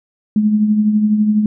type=tone with tremolo; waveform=sine; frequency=212.1 Hz; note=G#3; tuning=37 cents sharp; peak=-8 dBFS; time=0.36-1.46 s; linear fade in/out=2 ms; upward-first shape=triangle; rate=12 Hz; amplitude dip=55%; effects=none